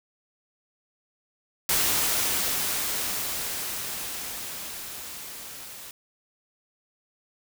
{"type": "noise with level ramp", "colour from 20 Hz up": "white", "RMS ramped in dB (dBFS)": [-23, -42], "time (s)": [1.69, 5.91], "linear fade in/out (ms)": 2, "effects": []}